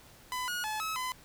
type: tone with pitch steps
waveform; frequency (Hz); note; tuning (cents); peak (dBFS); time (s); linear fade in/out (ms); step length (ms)
sawtooth; 1004 / 1447 / 860 / 1290 / 1014; B5 / F#6 / A5 / E6 / B5; +28 / -39 / -40 / -38 / +45; -29; 0.32-1.12; 0; 160
effects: pink hiss -56 dBFS RMS until 1.24 s